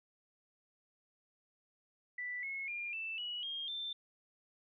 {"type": "tone with pitch steps", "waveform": "sine", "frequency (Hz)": [1975.5, 2179, 2404, 2652, 2926, 3228, 3561], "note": ["B6", "C#7", "D7", "E7", "F#7", "G#7", "A7"], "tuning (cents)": [0, -30, 40, 10, -20, -50, 20], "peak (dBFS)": -38, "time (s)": [2.18, 3.93], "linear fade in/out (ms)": 5, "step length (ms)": 250, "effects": []}